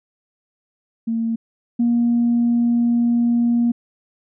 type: tone pair in turn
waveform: sine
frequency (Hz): 227.9 / 236.9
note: A#3 / A#3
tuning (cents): -39 / +28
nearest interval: minor second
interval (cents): 67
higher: second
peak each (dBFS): -18 / -13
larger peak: second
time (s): 1.07-1.36 / 1.79-3.72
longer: second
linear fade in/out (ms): 10
effects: tanh soft clip ceiling -10 dBFS